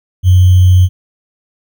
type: tone with sample-and-hold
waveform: sine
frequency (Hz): 91.4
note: F#2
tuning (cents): -21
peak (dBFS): -3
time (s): 0.23-0.89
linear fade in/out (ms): 50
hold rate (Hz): 3150
effects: none